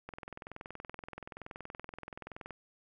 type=click train; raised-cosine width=0.5 ms; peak=-28 dBFS; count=52; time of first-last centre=0.09-2.507 s; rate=21.1 Hz; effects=none